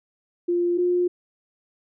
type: tone pair in turn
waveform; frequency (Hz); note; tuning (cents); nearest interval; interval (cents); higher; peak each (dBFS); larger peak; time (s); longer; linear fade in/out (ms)
sine; 349 / 355.5; F4 / F4; -1 / +31; unison; 32; second; -19 / -18; second; 0.48-0.78 / 0.78-1.08; neither; 10
effects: none